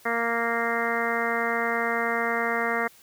harmonic tone, 232.3 Hz, A#3, 6 cents flat, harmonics 1 / 2 / 3 / 4 / 5 / 6 / 7 / 8 / 9, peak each -34 / -30 / -31 / -35 / -32 / -32 / -35 / -30 / -33 dBFS, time 0.05-2.88 s, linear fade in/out 10 ms, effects white hiss -54 dBFS RMS until 3.02 s + high-pass 60 Hz 12 dB/octave

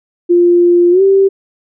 sine tone with pitch glide, 349.2 to 389.7 Hz, F4 to G4, 0 to -10 cents, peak -5 dBFS, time 0.29-1.29 s, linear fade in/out 20 ms, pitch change +190 cents, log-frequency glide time 0.91-1.02 s, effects none

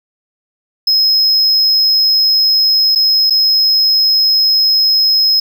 triangle tone with dropouts, 5130 Hz, E8, 48 cents flat, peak -7 dBFS, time 0.87-5.4 s, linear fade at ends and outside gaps 5 ms, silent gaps 2.951-2.957 / 3.299-3.305 s, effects none

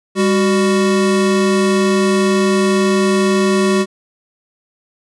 square tone pair together, 200 / 374 Hz, G3 / F#4, +35 / +19 cents, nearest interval major seventh, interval 1084 cents, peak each -15 dBFS, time 0.15-3.86 s, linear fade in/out 50 ms, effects resampled to 24000 Hz

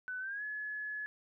sine tone with pitch glide, 1500 to 1703.3 Hz, F#6 to G#6, +23 to +43 cents, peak -37 dBFS, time 0.08-1.06 s, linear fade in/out 0 ms, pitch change +220 cents, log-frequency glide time 0.19-0.43 s, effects none

